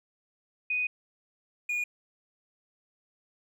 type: tone pair in turn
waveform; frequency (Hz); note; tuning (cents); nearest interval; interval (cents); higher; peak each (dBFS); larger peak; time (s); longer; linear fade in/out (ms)
sine / triangle; 2489 / 2442; D#7 / D#7; 0 / -33; unison; 33; first; -26; neither; 0.7-0.87 / 1.69-1.84; first; 5
effects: none